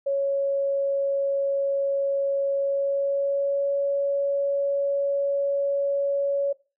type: tone with pitch glide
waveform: sine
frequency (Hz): 554.4 to 560.5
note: C#5 to C#5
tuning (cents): 0 to +19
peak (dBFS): -21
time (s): 0.06-6.53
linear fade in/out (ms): 10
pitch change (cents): +19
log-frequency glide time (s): 2.55-3.72
effects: noise-tail reverb RT60 0.3 s tail -20 dB re dry